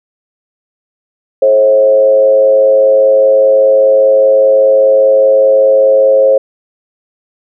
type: tone with frequency modulation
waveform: sine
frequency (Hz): 537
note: C5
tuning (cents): +45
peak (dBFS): -4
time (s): 1.42-6.38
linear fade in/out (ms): 5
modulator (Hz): 105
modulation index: 0.55
effects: none